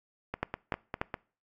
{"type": "two click trains", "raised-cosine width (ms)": 0.5, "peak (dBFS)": [-18, -14], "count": [5, 3], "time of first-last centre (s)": [[0.34, 1.142], [0.43, 1.015]], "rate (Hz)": [4.99, 3.42], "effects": ["noise-tail reverb RT60 0.4 s tail -23 dB re dry", "AAC 64 kbps"]}